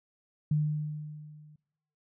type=tone with level ramp; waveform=sine; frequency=151.2 Hz; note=D#3; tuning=49 cents flat; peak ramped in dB=-22 to -52 dBFS; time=0.51-1.56 s; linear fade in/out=5 ms; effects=noise-tail reverb RT60 0.8 s tail -21 dB re dry